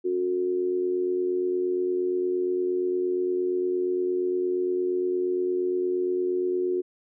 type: tone with amplitude modulation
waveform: sine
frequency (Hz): 363.6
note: F#4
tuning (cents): -30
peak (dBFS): -20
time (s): 0.04-6.82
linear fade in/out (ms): 20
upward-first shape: sine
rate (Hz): 88.6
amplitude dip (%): 60
effects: none